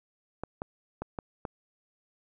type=clicks; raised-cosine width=1 ms; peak=-20 dBFS; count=5; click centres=0.436 / 0.619 / 1.02 / 1.188 / 1.452 s; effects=none